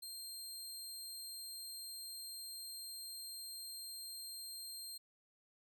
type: tone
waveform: 20% pulse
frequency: 4186 Hz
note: C8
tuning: in tune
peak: -40 dBFS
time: 0.02-4.98 s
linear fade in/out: 10 ms
effects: none